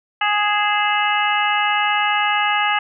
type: harmonic tone with a mistuned harmonic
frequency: 415.3 Hz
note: G#4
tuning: in tune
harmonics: 2 / 3 / 4 / 5 / 6 / 7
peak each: -20 / -22 / -23 / -24 / -25 / -25 dBFS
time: 0.21-2.79 s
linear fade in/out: 5 ms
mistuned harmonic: 6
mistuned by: +89 cents
effects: none

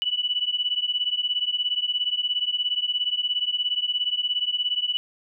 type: beating tone pair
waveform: sine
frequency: 2953 / 2970 Hz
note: F#7 / F#7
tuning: -4 / +6 cents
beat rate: 17 Hz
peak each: -25 / -26 dBFS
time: 0.02-4.97 s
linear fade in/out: 0 ms
effects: none

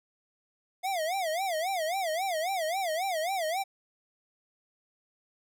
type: tone with vibrato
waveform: square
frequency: 698.5 Hz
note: F5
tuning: in tune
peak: -29 dBFS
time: 0.83-3.64 s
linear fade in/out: 20 ms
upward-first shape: sine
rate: 3.7 Hz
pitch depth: 210 cents each way
effects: none

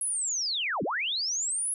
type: linear two-way sweep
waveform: sine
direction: down then up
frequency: 10800 to 141.9 to 10800 Hz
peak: -27 dBFS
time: 0.01-1.74 s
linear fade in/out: 2 ms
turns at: 0.83 s
effects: none

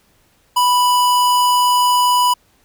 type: tone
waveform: square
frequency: 987.8 Hz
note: B5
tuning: in tune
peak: -12 dBFS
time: 0.56-2.34 s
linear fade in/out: 10 ms
effects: pink hiss -57 dBFS RMS until 2.64 s

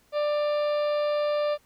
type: harmonic tone with a mistuned harmonic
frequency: 592 Hz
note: D5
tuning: 14 cents sharp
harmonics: 1 / 2 / 3 / 4 / 5 / 6 / 7 / 8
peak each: -23 / -34 / -43 / -44 / -46 / -45 / -48 / -48 dBFS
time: 0.12-1.58 s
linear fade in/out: 50 ms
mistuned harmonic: 5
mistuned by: -91 cents
effects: pink hiss -63 dBFS RMS until 1.65 s

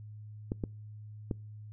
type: clicks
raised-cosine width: 3 ms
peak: -19 dBFS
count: 3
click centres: 0.519 / 0.638 / 1.312 s
effects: noise-tail reverb RT60 0.4 s tail -26 dB re dry + added 106 Hz sine -44 dBFS peak until 1.72 s

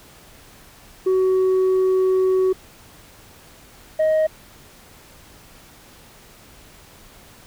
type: tone pair in turn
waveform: sine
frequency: 375.1 / 627 Hz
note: F#4 / D#5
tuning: +24 / +13 cents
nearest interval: major sixth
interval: 889 cents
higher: second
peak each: -12 dBFS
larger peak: neither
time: 1.06-2.53 / 3.99-4.27 s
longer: first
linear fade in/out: 10 ms
effects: tanh soft clip ceiling -14 dBFS + pink hiss -47 dBFS RMS until 7.46 s

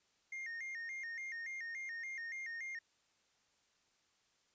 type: tone with vibrato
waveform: triangle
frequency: 1975.5 Hz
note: B6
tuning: in tune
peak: -40 dBFS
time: 0.32-2.79 s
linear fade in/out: 5 ms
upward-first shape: square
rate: 3.5 Hz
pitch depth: 120 cents each way
effects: white hiss -75 dBFS RMS until 4.54 s + resampled to 16000 Hz

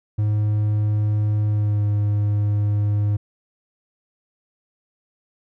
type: tone with pitch glide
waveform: triangle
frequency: 105.5 to 103.57 Hz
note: G#2 to G#2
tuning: +28 to -4 cents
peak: -15 dBFS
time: 0.18-3.17 s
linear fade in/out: 10 ms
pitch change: -32 cents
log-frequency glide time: 1.48-1.84 s
effects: none

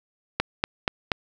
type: click train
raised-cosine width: 0.3 ms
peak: -5 dBFS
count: 4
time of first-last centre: 0.4-1.118 s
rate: 4.18 Hz
effects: none

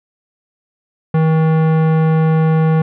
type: tone with tanh clipping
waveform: sine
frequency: 159.3 Hz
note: D#3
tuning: 41 cents sharp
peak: -12 dBFS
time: 1.14-2.82 s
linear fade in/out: 5 ms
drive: 18 dB
effects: none

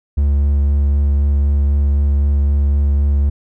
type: tone with vibrato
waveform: triangle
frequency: 71.1 Hz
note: C#2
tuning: 45 cents sharp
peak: -9 dBFS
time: 0.17-3.3 s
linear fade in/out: 10 ms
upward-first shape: sine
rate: 3.9 Hz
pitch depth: 12 cents each way
effects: none

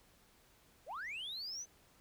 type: linear sweep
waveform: sine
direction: up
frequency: 444.1 to 6240 Hz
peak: -39 dBFS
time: 0.86-1.66 s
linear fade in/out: 50 ms
effects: tanh soft clip ceiling -39 dBFS + pink hiss -67 dBFS RMS until 2 s

